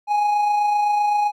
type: tone with amplitude modulation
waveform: triangle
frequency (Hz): 830.6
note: G#5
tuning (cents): 0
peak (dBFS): -13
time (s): 0.07-1.32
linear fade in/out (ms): 50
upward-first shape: sine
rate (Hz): 27.8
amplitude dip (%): 30
effects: none